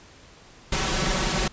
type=noise with comb filter; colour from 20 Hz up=pink; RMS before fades=-24 dBFS; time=0.72-1.48 s; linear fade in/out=5 ms; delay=5.3 ms; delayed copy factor=+0.8; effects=pink hiss -50 dBFS RMS until 1.52 s + resampled to 16000 Hz